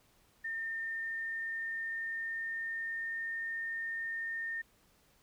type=tone with pitch glide; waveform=sine; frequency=1812 to 1823.5 Hz; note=A#6 to A#6; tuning=-50 to -39 cents; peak=-35 dBFS; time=0.44-4.62 s; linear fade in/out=10 ms; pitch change=+11 cents; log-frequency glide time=0.81-3.26 s; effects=pink hiss -68 dBFS RMS until 5.22 s